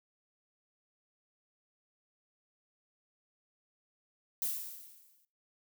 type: noise with exponential decay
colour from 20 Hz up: violet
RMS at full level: -32 dBFS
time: 4.42-5.25 s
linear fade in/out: 1 ms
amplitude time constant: 180 ms
effects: noise-tail reverb RT60 0.3 s tail -19 dB re dry